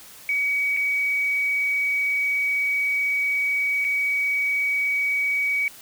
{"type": "tone with dropouts", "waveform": "sine", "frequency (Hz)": 2264, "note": "C#7", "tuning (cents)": 36, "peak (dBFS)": -20, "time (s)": [0.29, 5.68], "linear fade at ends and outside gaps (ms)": 1, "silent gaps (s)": [[0.766, 0.771], [3.844, 3.848]], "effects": ["white hiss -45 dBFS RMS until 5.81 s"]}